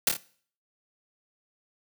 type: noise with echo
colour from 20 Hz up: white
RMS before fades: -21 dBFS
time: 0.07-0.09 s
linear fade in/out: 2 ms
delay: 26 ms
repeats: 3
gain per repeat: -5 dB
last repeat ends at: 0.168 s
effects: noise-tail reverb RT60 0.5 s tail -20 dB re dry + high-pass 100 Hz 12 dB/octave